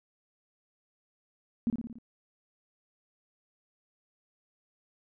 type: tone with echo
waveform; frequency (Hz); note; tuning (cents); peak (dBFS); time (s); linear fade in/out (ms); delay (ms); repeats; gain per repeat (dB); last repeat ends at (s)
sine; 233.1; A#3; 0; -24; 1.67-1.7; 0; 57; 5; -4; 1.985
effects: none